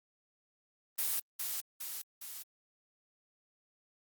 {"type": "noise with echo", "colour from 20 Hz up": "blue", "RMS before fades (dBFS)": -33, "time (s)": [0.98, 1.2], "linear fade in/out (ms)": 10, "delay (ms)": 410, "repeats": 3, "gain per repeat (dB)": -4, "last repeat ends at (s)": 2.43, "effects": ["Opus 32 kbps"]}